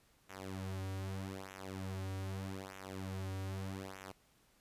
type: tone with flanger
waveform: sawtooth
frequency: 95.6 Hz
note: G2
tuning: 43 cents flat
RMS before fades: -43 dBFS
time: 0.29-4.12 s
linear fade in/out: 10 ms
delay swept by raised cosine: 0.21 to 4.71 ms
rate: 0.81 Hz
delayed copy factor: -0.95
effects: pink hiss -70 dBFS RMS until 4.6 s + resampled to 32000 Hz